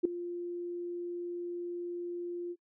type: tone with ADSR envelope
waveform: sine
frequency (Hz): 349.2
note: F4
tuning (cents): 0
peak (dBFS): -19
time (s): 0.03-2.56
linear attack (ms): 21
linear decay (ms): 4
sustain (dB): -16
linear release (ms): 49
effects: noise-tail reverb RT60 0.1 s tail -24 dB re dry